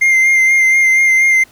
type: tone with vibrato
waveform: triangle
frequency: 2100 Hz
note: C7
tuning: 6 cents sharp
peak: -6 dBFS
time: 0.01-1.44 s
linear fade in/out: 10 ms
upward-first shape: sine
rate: 4.2 Hz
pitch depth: 23 cents each way
effects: pink hiss -47 dBFS RMS until 1.51 s